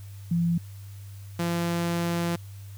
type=tone pair in turn; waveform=sine / sawtooth; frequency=170 / 170.9 Hz; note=F3 / F3; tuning=-46 / -37 cents; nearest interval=unison; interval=9 cents; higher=second; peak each=-21 dBFS; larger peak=neither; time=0.31-0.58 / 1.39-2.36 s; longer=second; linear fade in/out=5 ms; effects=added 99 Hz sine -39 dBFS peak until 2.77 s + white hiss -55 dBFS RMS until 2.77 s

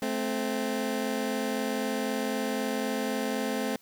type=tone pair together; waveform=20% pulse; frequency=217.7 / 261.6 Hz; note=A3 / C4; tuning=-18 / 0 cents; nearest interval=minor third; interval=318 cents; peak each=-26 dBFS; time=0.02-3.76 s; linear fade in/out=2 ms; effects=white hiss -61 dBFS RMS until 3.81 s

